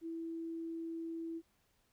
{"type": "tone", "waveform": "sine", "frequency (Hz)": 329.6, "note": "E4", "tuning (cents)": 0, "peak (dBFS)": -39, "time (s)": [0.01, 1.42], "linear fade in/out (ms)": 50, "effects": ["pink hiss -75 dBFS RMS until 1.92 s"]}